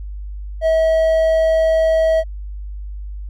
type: tone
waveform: triangle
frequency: 644 Hz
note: E5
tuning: 41 cents flat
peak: -10 dBFS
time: 0.61-2.24 s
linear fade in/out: 50 ms
effects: added 50 Hz sine -26 dBFS peak until 3.29 s